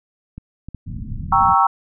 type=clicks; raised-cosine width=5 ms; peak=-20 dBFS; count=3; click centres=0.38 / 0.686 / 0.747 s
type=low-pass noise; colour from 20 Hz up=pink; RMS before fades=-28 dBFS; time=0.86-1.55 s; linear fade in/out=20 ms; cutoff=240 Hz; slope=48 dB/octave
type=chord; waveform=sine; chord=G diminished seventh; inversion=none; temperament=equal; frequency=784 / 932.3 / 1108.7 / 1318.5 Hz; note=G5 / Bb5 / Db6 / Fb6; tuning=0 / 0 / 0 / 0 cents; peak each=-17 dBFS; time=1.32-1.67 s; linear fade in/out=5 ms
effects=none